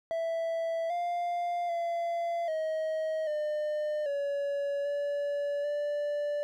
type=tone with pitch steps; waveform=triangle; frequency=660 / 699 / 682 / 632 / 603 / 566 / 574 / 585 Hz; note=E5 / F5 / F5 / D#5 / D5 / C#5 / D5 / D5; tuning=+2 / +1 / -41 / +27 / +46 / +36 / -40 / -7 cents; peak=-27 dBFS; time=0.11-6.43 s; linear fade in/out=0 ms; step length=790 ms; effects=none